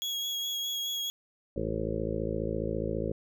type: tone with vibrato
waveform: 35% pulse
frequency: 3322 Hz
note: G#7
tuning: in tune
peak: -29 dBFS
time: 0.02-1.1 s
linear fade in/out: 0 ms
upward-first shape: sine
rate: 4.8 Hz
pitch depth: 16 cents each way
type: harmonic tone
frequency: 54.7 Hz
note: A1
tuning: 9 cents flat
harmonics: 1 / 2 / 3 / 4 / 6 / 7 / 8 / 9 / 10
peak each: -38 / -38 / -38 / -38 / -38 / -38 / -38 / -38 / -38 dBFS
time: 1.56-3.12 s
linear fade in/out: 5 ms
effects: none